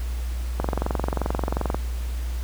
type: click train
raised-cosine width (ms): 1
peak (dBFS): -10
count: 27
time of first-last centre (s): 0.6-1.745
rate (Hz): 22.7
effects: added 60 Hz sine -25 dBFS peak until 2.43 s + pink hiss -43 dBFS RMS until 2.43 s